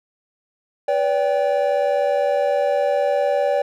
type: chord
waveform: triangle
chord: G major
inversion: first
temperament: equal with one note detuned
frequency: 493.9 / 573.6 / 784 Hz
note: B4 / D5 / G5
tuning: 0 / -41 / 0 cents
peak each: -22 / -16 / -22 dBFS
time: 0.88-3.62 s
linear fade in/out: 5 ms
effects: none